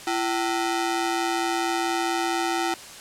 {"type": "ring-modulated tone", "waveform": "sawtooth", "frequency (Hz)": 554.4, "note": "C#5", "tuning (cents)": 0, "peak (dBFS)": -16, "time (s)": [0.07, 2.74], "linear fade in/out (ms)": 2, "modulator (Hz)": 215, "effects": ["white hiss -41 dBFS RMS until 3 s", "low-pass 9000 Hz 12 dB/octave"]}